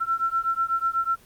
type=beating tone pair; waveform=sine; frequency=1346 / 1354.1 Hz; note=E6 / E6; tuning=+36 / +46 cents; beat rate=8.1 Hz; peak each=-25 dBFS; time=0-1.16 s; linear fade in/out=20 ms; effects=pink hiss -54 dBFS RMS until 1.25 s + Opus 24 kbps